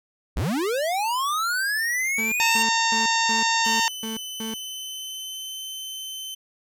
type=linear sweep; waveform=square; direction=up; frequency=36.43 to 2786 Hz; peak=-23 dBFS; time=0.36-2.63 s; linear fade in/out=10 ms
type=tone bursts; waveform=35% pulse; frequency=222.4 Hz; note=A3; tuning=19 cents sharp; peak=-28 dBFS; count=7; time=2.18-4.54 s; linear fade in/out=2 ms; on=140 ms; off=230 ms
type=harmonic tone; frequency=913 Hz; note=A#5; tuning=36 cents flat; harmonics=1 / 2 / 3 / 4 / 5 / 6 / 7 / 8; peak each=-23 / -26 / -28 / -29 / -30 / -31 / -31 / -32 dBFS; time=2.4-3.88 s; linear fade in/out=0 ms
type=tone with pitch glide; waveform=sawtooth; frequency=3025 to 3071 Hz; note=F#7 to G7; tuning=+38 to -36 cents; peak=-29 dBFS; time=3.64-6.35 s; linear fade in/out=10 ms; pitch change=+26 cents; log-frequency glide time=4.17-5.63 s
effects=none